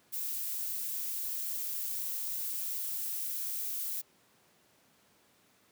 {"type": "noise", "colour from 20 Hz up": "violet", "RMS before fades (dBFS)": -36, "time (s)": [0.12, 4.02], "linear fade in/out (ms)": 20, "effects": ["pink hiss -66 dBFS RMS until 5.71 s", "high-pass 150 Hz 12 dB/octave"]}